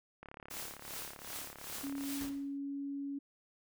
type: click train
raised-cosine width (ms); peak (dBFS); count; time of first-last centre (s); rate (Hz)
0.5; -33; 65; 0.23-2.038; 35.4
type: noise with tremolo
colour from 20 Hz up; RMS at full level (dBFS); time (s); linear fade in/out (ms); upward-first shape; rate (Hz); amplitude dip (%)
white; -42; 0.5-2.3; 10; triangle; 2.6; 90
type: tone with pitch glide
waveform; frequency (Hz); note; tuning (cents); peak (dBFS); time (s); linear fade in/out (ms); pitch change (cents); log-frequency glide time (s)
sine; 278.1 to 280; C#4 to C#4; +6 to +18; -37; 1.83-3.19; 10; +12; 2-2.81
type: noise with exponential decay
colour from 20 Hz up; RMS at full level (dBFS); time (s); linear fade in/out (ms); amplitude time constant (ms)
pink; -44; 2.21-2.58; 0; 80
effects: none